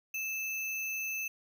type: tone with sample-and-hold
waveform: sine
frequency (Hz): 2624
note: E7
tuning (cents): -9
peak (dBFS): -33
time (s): 0.14-1.28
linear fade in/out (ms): 5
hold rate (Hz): 8820
effects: none